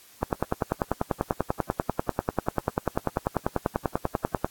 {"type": "click train", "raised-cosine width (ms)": 1, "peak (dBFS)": -8, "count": 44, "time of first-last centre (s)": [0.23, 4.446], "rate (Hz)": 10.2, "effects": ["white hiss -53 dBFS RMS until 4.5 s", "AAC 64 kbps"]}